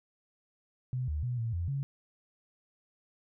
sine tone with pitch steps, 126.9 / 75.4 / 123.2 / 114.6 / 85.9 / 138.4 Hz, B2 / D2 / B2 / A#2 / F2 / C#3, +47 / +46 / -4 / -29 / -28 / -2 cents, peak -30 dBFS, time 0.93-1.83 s, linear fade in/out 0 ms, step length 150 ms, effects none

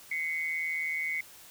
sine tone pair together, 2049 / 2208 Hz, C7 / C#7, -37 / -7 cents, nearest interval minor second, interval 130 cents, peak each -33 / -32 dBFS, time 0.11-1.21 s, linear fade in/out 5 ms, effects white hiss -52 dBFS RMS until 1.5 s

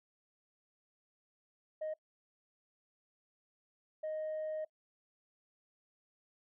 sine tone bursts at uneven times, 622.3 Hz, D#5, in tune, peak -34 dBFS, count 2, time 1.81-1.94 / 4.03-4.65 s, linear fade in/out 10 ms, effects noise-tail reverb RT60 0.1 s tail -23 dB re dry + tanh soft clip ceiling -34 dBFS

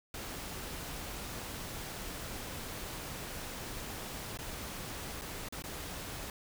pink noise with dropouts, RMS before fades -42 dBFS, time 0.14-6.3 s, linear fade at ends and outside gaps 2 ms, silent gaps 4.374-4.388 / 5.213-5.218 / 5.487-5.524 / 5.623-5.639 s, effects none

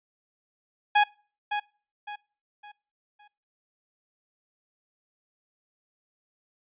sawtooth tone with echo, 830.6 Hz, G#5, in tune, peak -13 dBFS, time 0.95-1.04 s, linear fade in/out 10 ms, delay 560 ms, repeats 4, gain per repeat -9 dB, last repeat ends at 3.28 s, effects noise-tail reverb RT60 0.4 s tail -24 dB re dry + resampled to 8000 Hz

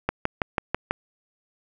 click train, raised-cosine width 0.5 ms, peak -7 dBFS, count 6, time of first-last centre 0.09-0.91 s, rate 6.1 Hz, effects none

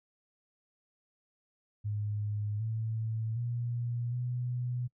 sine tone with pitch steps, 104.5 / 111.5 / 119.5 / 123.3 Hz, G#2 / A2 / A#2 / B2, +11 / +23 / +43 / -2 cents, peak -31 dBFS, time 1.84-4.88 s, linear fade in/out 20 ms, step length 760 ms, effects noise-tail reverb RT60 0.1 s tail -24 dB re dry

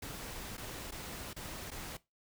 pink noise with dropouts, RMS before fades -44 dBFS, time 0.02-1.97 s, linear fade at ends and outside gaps 5 ms, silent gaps 0.569-0.578 / 0.91-0.92 / 1.332-1.363 / 1.705-1.715 s, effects noise-tail reverb RT60 0.2 s tail -18 dB re dry

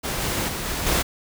pink noise with level steps, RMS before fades -27 / -25 / -29 / -27 / -21 dBFS, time 0.03-1.03 s, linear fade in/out 20 ms, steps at 0.2 / 0.48 / 0.65 / 0.86 s, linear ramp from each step 10 ms, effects none

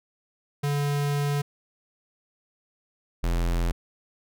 square tone pair in turn, 143.9 / 42.78 Hz, D3 / F1, -35 / -35 cents, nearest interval octave + major sixth, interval 2100 cents, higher first, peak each -24 / -23 dBFS, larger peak second, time 0.63-1.42 / 3.23-3.72 s, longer first, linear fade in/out 10 ms, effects none

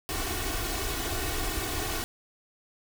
pink noise with comb filter, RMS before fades -31 dBFS, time 0.09-2.04 s, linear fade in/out 0 ms, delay 2.7 ms, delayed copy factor +0.8, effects none

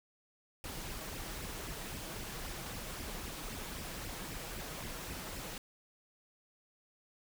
pink noise with flanger, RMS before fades -43 dBFS, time 0.64-5.58 s, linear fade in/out 2 ms, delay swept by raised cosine 0.37 to 6.37 ms, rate 3.8 Hz, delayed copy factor +0.65, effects none

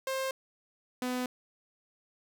sawtooth tone pair in turn, 530 / 250.8 Hz, C5 / B3, +22 / +27 cents, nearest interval octave + minor second, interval 1295 cents, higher first, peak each -27 dBFS, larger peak neither, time 0.07-0.31 / 1.02-1.26 s, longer neither, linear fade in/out 2 ms, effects none

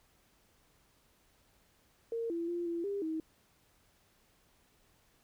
sine tone with pitch steps, 460.6 / 337 / 346.4 / 338.9 / 400.9 / 318.4 Hz, A#4 / E4 / F4 / E4 / G4 / D#4, -21 / +38 / -14 / +48 / +39 / +40 cents, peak -33 dBFS, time 2.12-3.2 s, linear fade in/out 2 ms, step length 180 ms, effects pink hiss -69 dBFS RMS until 5.23 s

